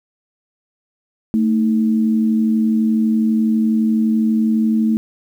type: tone pair together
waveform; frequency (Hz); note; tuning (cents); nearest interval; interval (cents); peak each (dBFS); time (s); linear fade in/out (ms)
sine; 222.2 / 314.2; A3 / D#4; +17 / +17; tritone; 600; -13 / -23; 1.34-4.97; 0
effects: 8-bit